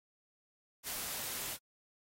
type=noise; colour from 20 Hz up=white; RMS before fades=-40 dBFS; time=0.83-1.58 s; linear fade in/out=50 ms; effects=AAC 48 kbps